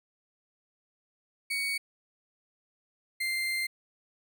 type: tone pair in turn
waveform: 35% pulse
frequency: 2239 / 2092 Hz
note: C#7 / C7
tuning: +17 / -1 cents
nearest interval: minor second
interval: 118 cents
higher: first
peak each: -27 dBFS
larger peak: neither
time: 1.5-1.78 / 3.2-3.67 s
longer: second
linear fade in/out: 10 ms
effects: none